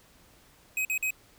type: tone bursts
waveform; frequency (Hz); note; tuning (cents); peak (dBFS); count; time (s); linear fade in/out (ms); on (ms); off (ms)
square; 2530; D#7; +28; -27; 3; 0.77-1.106; 2; 80; 48
effects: pink hiss -59 dBFS RMS until 1.38 s